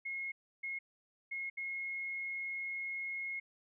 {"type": "tone bursts at uneven times", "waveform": "sine", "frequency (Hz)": 2161, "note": "C#7", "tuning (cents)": -45, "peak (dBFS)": -37, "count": 4, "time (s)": [[0.05, 0.32], [0.63, 0.79], [1.31, 1.5], [1.57, 3.4]], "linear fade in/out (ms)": 10, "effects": []}